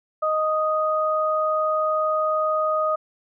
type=tone pair together; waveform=sine; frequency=622.3 / 1244.6 Hz; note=D#5 / D#6; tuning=0 / 0 cents; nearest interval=octave; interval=1200 cents; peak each=-22 dBFS; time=0.22-2.96 s; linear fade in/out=10 ms; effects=none